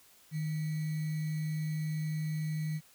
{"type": "tone with sample-and-hold", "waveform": "sine", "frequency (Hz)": 155.56, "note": "D#3", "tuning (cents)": 0, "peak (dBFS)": -31, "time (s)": [0.31, 2.81], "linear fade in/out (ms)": 50, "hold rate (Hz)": 2100, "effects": ["white hiss -61 dBFS RMS until 2.94 s"]}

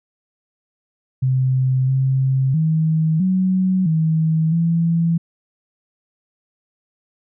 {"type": "tone with pitch steps", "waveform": "sine", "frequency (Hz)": [130.2, 132.9, 158.8, 186.6, 159.6, 167], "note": ["C3", "C3", "D#3", "F#3", "D#3", "E3"], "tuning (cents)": [-8, 27, 36, 15, 44, 23], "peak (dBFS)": -14, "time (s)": [1.22, 5.18], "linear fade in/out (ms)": 10, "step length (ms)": 660, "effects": []}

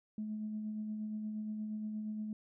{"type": "tone with tremolo", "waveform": "sine", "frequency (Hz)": 214.2, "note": "A3", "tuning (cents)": -46, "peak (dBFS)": -35, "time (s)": [0.18, 2.33], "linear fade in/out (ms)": 2, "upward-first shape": "sine", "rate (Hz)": 8.5, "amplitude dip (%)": 30, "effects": ["tanh soft clip ceiling -31 dBFS"]}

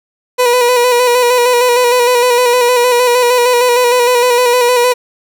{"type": "tone with vibrato", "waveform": "30% pulse", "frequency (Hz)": 490.2, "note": "B4", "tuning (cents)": -13, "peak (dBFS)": -5, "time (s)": [0.38, 4.94], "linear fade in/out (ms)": 20, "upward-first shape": "square", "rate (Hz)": 6.5, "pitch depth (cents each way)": 34, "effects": []}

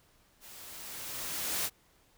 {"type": "noise with level ramp", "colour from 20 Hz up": "white", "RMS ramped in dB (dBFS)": [-51, -31], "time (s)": [0.4, 1.7], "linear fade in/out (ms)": 50, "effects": ["pink hiss -66 dBFS RMS until 2.17 s"]}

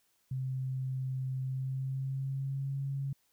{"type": "tone with pitch glide", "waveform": "sine", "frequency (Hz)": [130.81, 137.63], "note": ["C3", "C#3"], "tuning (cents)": [0, -12], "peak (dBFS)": -32, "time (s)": [0.31, 3.13], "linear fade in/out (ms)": 5, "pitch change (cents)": 88, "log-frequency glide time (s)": [1.42, 2.79], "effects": ["white hiss -73 dBFS RMS until 3.32 s"]}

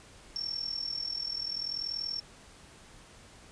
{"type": "tone with amplitude modulation", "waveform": "sine", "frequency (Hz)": 5450, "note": "F8", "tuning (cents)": -43, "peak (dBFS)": -29, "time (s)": [0.36, 2.2], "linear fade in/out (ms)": 0, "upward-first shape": "sine", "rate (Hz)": 40.6, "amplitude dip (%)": 80, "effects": ["pink hiss -54 dBFS RMS until 3.51 s", "resampled to 22050 Hz"]}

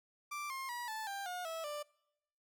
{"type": "tone with pitch steps", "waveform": "30% pulse", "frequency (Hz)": [1175, 1065.1, 965.5, 875.2, 793.3, 719.1, 651.9, 590.9], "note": ["D6", "C6", "B5", "A5", "G5", "F#5", "E5", "D5"], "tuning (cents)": [1, 30, -39, -9, 20, -50, -19, 10], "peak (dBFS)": -37, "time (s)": [0.31, 1.83], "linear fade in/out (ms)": 10, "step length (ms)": 190, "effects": ["noise-tail reverb RT60 0.8 s tail -24 dB re dry"]}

